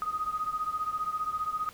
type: beating tone pair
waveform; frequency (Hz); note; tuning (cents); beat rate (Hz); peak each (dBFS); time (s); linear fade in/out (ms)
sine; 1244.5 / 1259.5; D#6 / D#6; 0 / +21; 15; -31 / -34; 0.02-1.69; 0
effects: pink hiss -52 dBFS RMS until 1.73 s